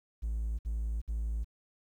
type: tone bursts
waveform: triangle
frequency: 55.5 Hz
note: A1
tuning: 16 cents sharp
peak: -28 dBFS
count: 3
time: 0.22-1.446 s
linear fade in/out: 20 ms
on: 370 ms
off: 58 ms
effects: tanh soft clip ceiling -25 dBFS + 11-bit

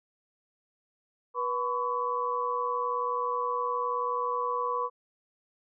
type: tone cluster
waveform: sine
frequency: 487 / 1009 / 1128 Hz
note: B4 / B5 / C#6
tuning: -24 / +37 / +30 cents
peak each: -33 / -31 / -31 dBFS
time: 1.34-4.9 s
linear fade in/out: 50 ms
effects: none

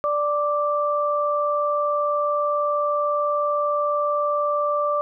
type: tone pair together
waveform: sine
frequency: 587.3 / 1173.9 Hz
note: D5 / D6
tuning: 0 / -1 cents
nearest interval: octave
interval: 1199 cents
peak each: -22 dBFS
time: 0.04-5.01 s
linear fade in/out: 0 ms
effects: none

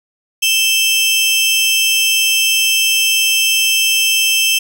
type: tone pair together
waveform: sawtooth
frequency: 2637 / 3140 Hz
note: E7 / G7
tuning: 0 / +2 cents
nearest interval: minor third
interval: 302 cents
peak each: -11 dBFS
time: 0.42-4.59 s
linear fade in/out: 10 ms
effects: none

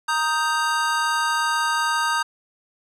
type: chord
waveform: square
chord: Eb major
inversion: second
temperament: equal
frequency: 932.3 / 1244.5 / 1568 Hz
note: Bb5 / Eb6 / G6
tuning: 0 / 0 / 0 cents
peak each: -25 dBFS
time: 0.08-2.23 s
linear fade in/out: 10 ms
effects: low-pass 10000 Hz 12 dB/octave

